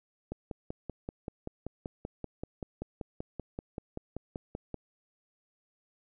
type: click train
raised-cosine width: 2 ms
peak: -23 dBFS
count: 24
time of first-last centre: 0.32-4.743 s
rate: 5.2 Hz
effects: none